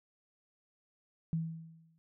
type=tone with exponential decay; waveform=sine; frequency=162.9 Hz; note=E3; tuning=20 cents flat; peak=-28 dBFS; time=1.33-1.98 s; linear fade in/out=0 ms; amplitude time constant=140 ms; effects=none